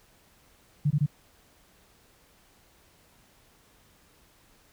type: tone bursts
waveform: sine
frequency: 146.83 Hz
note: D3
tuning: in tune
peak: -20 dBFS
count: 3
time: 0.85-1.063 s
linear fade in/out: 10 ms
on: 57 ms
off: 21 ms
effects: pink hiss -61 dBFS RMS until 4.72 s